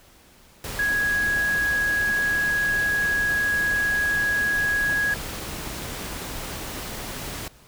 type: tone in noise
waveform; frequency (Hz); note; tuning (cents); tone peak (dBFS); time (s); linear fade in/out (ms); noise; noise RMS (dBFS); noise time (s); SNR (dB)
sine; 1661.2; G#6; 0; -20; 0.79-5.14; 2; pink; -33; 0.64-7.48; +10
effects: pink hiss -53 dBFS RMS until 7.67 s